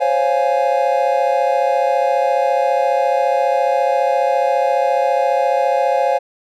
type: chord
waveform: triangle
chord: Db major seventh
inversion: third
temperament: equal with one note detuned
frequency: 523.3 / 557.9 / 698.5 / 830.6 Hz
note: C5 / Db5 / F5 / Ab5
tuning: 0 / +11 / 0 / 0 cents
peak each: -17 dBFS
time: 0-6.19 s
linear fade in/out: 20 ms
effects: none